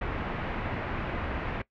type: low-pass noise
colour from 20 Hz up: pink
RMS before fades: -33 dBFS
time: 0.01-1.62 s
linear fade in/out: 5 ms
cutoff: 2400 Hz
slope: 24 dB/octave
effects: noise-tail reverb RT60 0.1 s tail -19 dB re dry